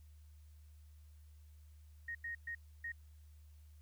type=tone bursts at uneven times; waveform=sine; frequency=1864.7 Hz; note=A#6; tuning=in tune; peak=-40 dBFS; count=4; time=2.08-2.15 / 2.24-2.35 / 2.47-2.55 / 2.84-2.92 s; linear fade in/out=5 ms; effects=added 75 Hz sine -56 dBFS peak until 3.81 s + white hiss -75 dBFS RMS until 3.81 s